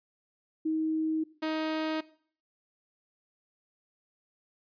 sine / sawtooth tone pair in turn, 316.1 / 314.3 Hz, D#4 / D#4, +27 / +18 cents, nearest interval unison, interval 9 cents, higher first, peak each -26 / -25 dBFS, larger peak second, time 0.65-1.24 / 1.42-2.01 s, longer neither, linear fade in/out 10 ms, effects noise-tail reverb RT60 0.5 s tail -19 dB re dry + resampled to 11025 Hz

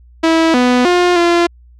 sawtooth tone with pitch steps, 325.8 / 248.3 / 355.2 / 343.9 Hz, E4 / B3 / F4 / F4, -20 / +9 / +29 / -27 cents, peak -5 dBFS, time 0.23-1.47 s, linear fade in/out 10 ms, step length 310 ms, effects added 60 Hz sine -40 dBFS peak until 1.79 s + low-pass 5000 Hz 12 dB/octave

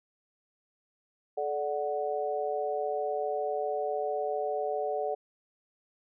sine chord, D major, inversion second, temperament equal with one note detuned, 431.9 / 587.3 / 740 Hz, A4 / D5 / F#5, -32 / 0 / 0 cents, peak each -33 dBFS, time 1.37-5.15 s, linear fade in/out 10 ms, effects none

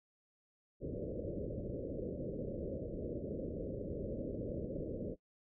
white low-pass noise, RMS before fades -41 dBFS, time 0.8-5.16 s, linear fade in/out 50 ms, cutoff 580 Hz, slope 96 dB/octave, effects noise-tail reverb RT60 0.1 s tail -20 dB re dry

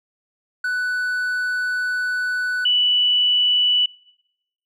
triangle / sine tone pair in turn, 1489 / 2963 Hz, F#6 / F#7, +11 / +2 cents, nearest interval octave, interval 1191 cents, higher second, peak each -18 / -14 dBFS, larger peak second, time 0.64-2.65 / 2.65-3.86 s, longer first, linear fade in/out 5 ms, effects noise-tail reverb RT60 0.9 s tail -25 dB re dry

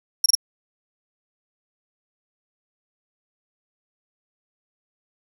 35% pulse tone bursts, 5588 Hz, F8, in tune, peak -10 dBFS, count 3, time 0.24-0.352 s, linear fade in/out 5 ms, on 20 ms, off 26 ms, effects none

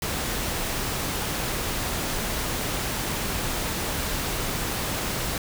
pink noise, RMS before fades -28 dBFS, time 0.02-5.38 s, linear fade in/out 2 ms, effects none

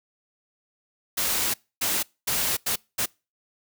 white noise bursts at uneven times, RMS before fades -25 dBFS, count 5, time 1.17-1.54 / 1.81-2.03 / 2.27-2.57 / 2.66-2.76 / 2.98-3.06 s, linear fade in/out 10 ms, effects noise-tail reverb RT60 0.3 s tail -26 dB re dry

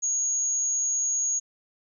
sine tone, 6645 Hz, G#8, in tune, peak -23 dBFS, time 0.02-1.4 s, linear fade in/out 20 ms, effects none

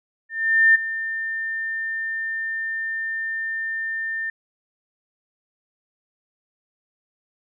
sine tone with ADSR envelope, 1800 Hz, A6, 39 cents sharp, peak -10 dBFS, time 0.29-4.3 s, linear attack 460 ms, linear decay 12 ms, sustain -14 dB, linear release 3 ms, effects none

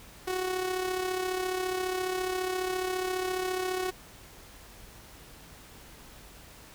sawtooth tone with amplitude modulation, 370 Hz, F#4, in tune, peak -23 dBFS, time 0.27-3.91 s, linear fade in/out 10 ms, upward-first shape sine, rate 34.6 Hz, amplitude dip 50%, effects added 50 Hz sine -57 dBFS peak until 6.74 s + pink hiss -51 dBFS RMS until 6.74 s

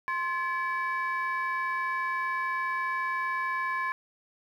sine tone cluster, 1049 / 1714 / 2290 Hz, C6 / A6 / D7, +4 / -46 / -44 cents, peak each -29 / -31 / -37 dBFS, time 0.08-3.92 s, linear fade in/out 0 ms, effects tanh soft clip ceiling -21 dBFS + 10-bit

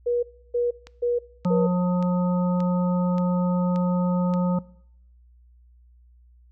sine tone bursts, 481.6 Hz, B4, 44 cents flat, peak -20 dBFS, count 4, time 0.06-1.67 s, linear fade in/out 10 ms, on 170 ms, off 310 ms
click train, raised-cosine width 0.2 ms, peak -24 dBFS, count 7, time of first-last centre 0.87-4.338 s, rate 1.73 Hz
harmonic tone, 179.2 Hz, F3, 45 cents sharp, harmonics 1 / 3 / 5 / 7, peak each -19 / -29 / -33 / -36 dBFS, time 1.45-4.59 s, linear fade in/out 5 ms
effects noise-tail reverb RT60 0.7 s tail -22 dB re dry + added 60 Hz sine -51 dBFS peak until 6.51 s

